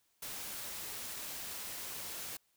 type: noise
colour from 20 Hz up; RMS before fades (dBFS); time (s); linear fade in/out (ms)
white; -43; 0.22-2.37; 5
effects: white hiss -75 dBFS RMS until 2.56 s